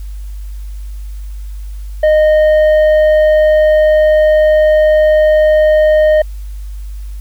sine tone with tanh clipping, 616 Hz, D#5, 17 cents flat, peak -7 dBFS, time 2.03-6.22 s, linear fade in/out 5 ms, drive 6 dB, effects added 50 Hz sine -22 dBFS peak until 7.2 s + white hiss -47 dBFS RMS until 7.2 s

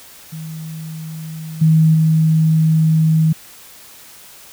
sine tone with level steps, 158.9 Hz, D#3, 37 cents sharp, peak -26 / -8 / -10 dBFS, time 0.32-3.33 s, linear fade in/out 10 ms, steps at 1.61 / 1.94 s, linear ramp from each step 10 ms, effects white hiss -41 dBFS RMS until 4.52 s

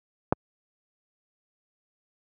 clicks, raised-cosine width 1 ms, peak -6 / -29 dBFS, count 2, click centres 0.325 / 0.332 s, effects high-pass 80 Hz 12 dB/octave

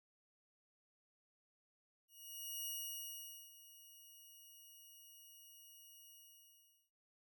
5% pulse tone with ADSR envelope, 2882 Hz, F#7, 46 cents flat, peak -33 dBFS, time 2.08-6.91 s, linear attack 580 ms, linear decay 840 ms, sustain -17 dB, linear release 790 ms, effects none

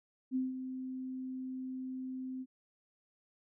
sine tone with ADSR envelope, 258.8 Hz, C4, 19 cents flat, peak -29 dBFS, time 0.31-2.46 s, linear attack 46 ms, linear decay 170 ms, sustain -9 dB, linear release 47 ms, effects none

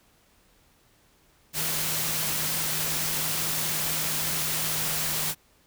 sine tone in noise, 156.7 Hz, D#3, 13 cents sharp, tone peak -39 dBFS, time 1.53-5.35 s, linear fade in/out 50 ms, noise white, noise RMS -28 dBFS, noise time 1.53-5.35 s, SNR -14 dB, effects pink hiss -62 dBFS RMS until 5.66 s

